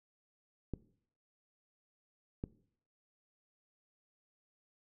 clicks, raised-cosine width 3 ms, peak -24 dBFS, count 2, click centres 0.737 / 2.439 s, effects noise-tail reverb RT60 0.6 s tail -19 dB re dry

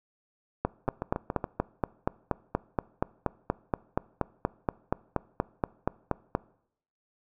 two click trains, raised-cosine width 1 ms, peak -11 / -16 dBFS, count 25 / 5, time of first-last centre 0.65-6.351 / 0.88-1.442 s, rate 4.21 / 7.12 Hz, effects noise-tail reverb RT60 0.7 s tail -22 dB re dry

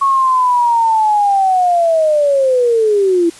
sine linear sweep, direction down, 1106 to 329.6 Hz, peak -9 dBFS, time 0.01-3.3 s, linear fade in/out 10 ms, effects white hiss -38 dBFS RMS until 3.39 s + resampled to 24000 Hz

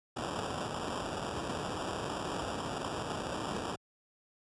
white noise with sample-and-hold, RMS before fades -37 dBFS, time 0.16-3.76 s, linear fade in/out 10 ms, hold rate 2100 Hz, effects high-pass 60 Hz 12 dB/octave + resampled to 22050 Hz

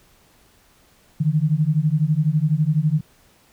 sine beating tone pair, 147.7 / 159.7 Hz, D3 / D#3, +10 / +45 cents, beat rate 12 Hz, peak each -19 dBFS, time 1.2-3.01 s, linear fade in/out 10 ms, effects pink hiss -56 dBFS RMS until 3.52 s

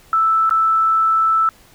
sine tone with dropouts, 1318.5 Hz, E6, in tune, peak -12 dBFS, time 0.13-1.49 s, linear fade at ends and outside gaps 1 ms, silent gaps 0.495-0.509 s, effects pink hiss -49 dBFS RMS until 1.74 s

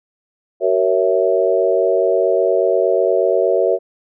sine chord, F# dominant seventh, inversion none, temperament equal with one note detuned, 377.6 / 466.2 / 554.4 / 659.3 Hz, F#4 / A#4 / C#5 / E5, +35 / 0 / 0 / 0 cents, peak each -18 dBFS, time 0.6-3.79 s, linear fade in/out 50 ms, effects none

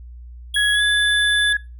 square tone with pitch glide, 3322 to 3511 Hz, G#7 to A7, 0 to -4 cents, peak -20 dBFS, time 0.54-1.53 s, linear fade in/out 5 ms, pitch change +96 cents, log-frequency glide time 0.73-0.82 s
sine tone, 1675 Hz, G#6, 14 cents sharp, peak -16 dBFS, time 0.56-1.57 s, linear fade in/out 5 ms
effects noise-tail reverb RT60 0.3 s tail -24 dB re dry + added 60 Hz sine -35 dBFS peak until 1.79 s

